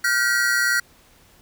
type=tone cluster; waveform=square; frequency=1418 / 1540 / 1922 Hz; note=F6 / G6 / B6; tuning=+26 / -31 / -48 cents; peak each=-23 dBFS; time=0.04-0.8 s; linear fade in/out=5 ms; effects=pink hiss -54 dBFS RMS until 1.41 s